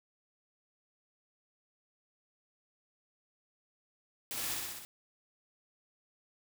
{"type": "noise with echo", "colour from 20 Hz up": "white", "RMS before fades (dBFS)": -39, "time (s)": [4.31, 4.54], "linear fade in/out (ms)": 0, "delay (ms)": 62, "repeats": 5, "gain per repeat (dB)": -2, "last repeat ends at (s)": 4.85, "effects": []}